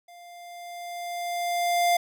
square tone with level ramp, 698.5 Hz, F5, in tune, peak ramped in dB -47 to -19 dBFS, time 0.08-1.97 s, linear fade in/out 5 ms, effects none

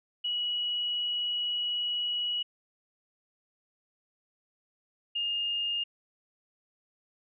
sine tone pair in turn, 2921 / 2830 Hz, F#7 / F7, -23 / +22 cents, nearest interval minor second, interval 55 cents, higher first, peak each -28 dBFS, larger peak neither, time 0.24-2.43 / 5.15-5.84 s, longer first, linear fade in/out 10 ms, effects none

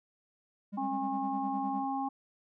triangle tone with tremolo, 202.4 Hz, G#3, 44 cents flat, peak -33 dBFS, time 0.72-1.85 s, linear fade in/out 20 ms, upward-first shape sine, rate 9.8 Hz, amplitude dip 85%
harmonic tone, 270 Hz, C#4, 45 cents flat, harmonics 1 / 3 / 4, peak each -35 / -33 / -40 dBFS, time 0.77-2.09 s, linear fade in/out 10 ms
effects none

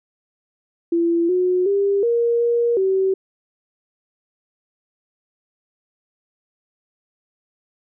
sine tone with pitch steps, 338.2 / 363.9 / 399.1 / 469.7 / 472.3 / 382.3 Hz, E4 / F#4 / G4 / A#4 / A#4 / G4, +44 / -29 / +31 / +13 / +23 / -43 cents, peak -15 dBFS, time 0.92-3.14 s, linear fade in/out 5 ms, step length 370 ms, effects none

